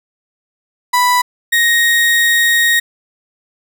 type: tone pair in turn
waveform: 35% pulse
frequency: 987.8 / 1870.7 Hz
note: B5 / A#6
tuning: 0 / +6 cents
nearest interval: major seventh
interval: 1106 cents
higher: second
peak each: -8 dBFS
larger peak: neither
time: 0.93-1.22 / 1.52-2.8 s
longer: second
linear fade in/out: 10 ms
effects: none